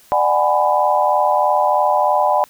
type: chord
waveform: sine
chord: G# half-diminished seventh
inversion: second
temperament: just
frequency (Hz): 598 / 747.5 / 830.6 / 996.7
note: D5 / F#5 / G#5 / B5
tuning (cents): +31 / +17 / 0 / +16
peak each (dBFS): -18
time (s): 0.12-2.44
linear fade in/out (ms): 0
effects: white hiss -49 dBFS RMS until 2.49 s

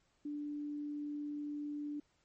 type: tone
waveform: sine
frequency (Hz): 293.7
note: D4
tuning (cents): 0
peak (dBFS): -38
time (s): 0.25-2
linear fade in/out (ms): 5
effects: pink hiss -75 dBFS RMS until 2.24 s + MP3 32 kbps

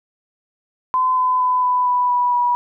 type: tone with pitch steps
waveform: sine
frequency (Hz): 1021 / 1012.8 / 1004.6 / 996.5 / 988.5 / 980.5 / 972.6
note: C6 / B5 / B5 / B5 / B5 / B5 / B5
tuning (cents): -43 / +43 / +29 / +15 / +1 / -13 / -27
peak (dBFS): -14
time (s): 0.94-2.55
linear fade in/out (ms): 0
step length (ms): 230
effects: none

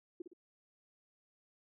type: tone with echo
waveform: sine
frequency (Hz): 349.2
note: F4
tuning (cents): 0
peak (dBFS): -39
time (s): 0.2-0.22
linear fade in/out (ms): 5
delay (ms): 57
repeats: 2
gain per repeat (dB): -7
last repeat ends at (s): 0.334
effects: none

